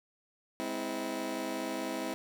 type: chord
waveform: 20% pulse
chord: Ab augmented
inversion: none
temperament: just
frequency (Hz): 207.7 / 259.6 / 324.5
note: Ab3 / C4 / E4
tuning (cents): 0 / -13 / -27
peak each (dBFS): -37 / -33 / -32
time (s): 0.6-2.14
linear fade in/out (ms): 0
effects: none